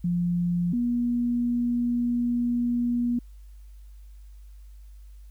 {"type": "tone pair in turn", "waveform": "sine", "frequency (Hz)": [174.61, 240.5], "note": ["F3", "B3"], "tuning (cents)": [0, -46], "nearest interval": "tritone", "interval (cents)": 554, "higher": "second", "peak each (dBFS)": -22, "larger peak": "neither", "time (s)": [[0.04, 0.73], [0.73, 3.19]], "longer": "second", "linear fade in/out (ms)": 5, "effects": ["added 50 Hz sine -43 dBFS peak until 5.3 s", "white hiss -67 dBFS RMS until 5.3 s"]}